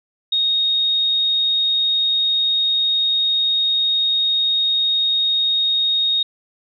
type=tone; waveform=sine; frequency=3729 Hz; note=A#7; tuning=in tune; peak=-15 dBFS; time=0.32-6.23 s; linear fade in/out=5 ms; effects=none